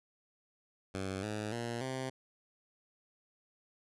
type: tone with pitch steps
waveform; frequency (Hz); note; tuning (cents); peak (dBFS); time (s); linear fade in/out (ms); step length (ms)
10% pulse; 95.8 / 106.3 / 117.94 / 130.87; G2 / G#2 / A#2 / C3; -39 / +41 / +21 / +1; -28; 0.94-2.1; 10; 290
effects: resampled to 24000 Hz